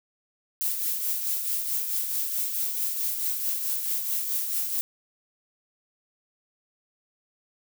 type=noise with tremolo; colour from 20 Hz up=violet; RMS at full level=-26 dBFS; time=0.61-4.81 s; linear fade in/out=0 ms; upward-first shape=triangle; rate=4.6 Hz; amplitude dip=50%; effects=none